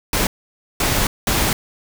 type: noise bursts at uneven times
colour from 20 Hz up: pink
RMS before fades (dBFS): -18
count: 3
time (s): 0.13-0.27 / 0.8-1.07 / 1.27-1.53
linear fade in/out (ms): 2
effects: none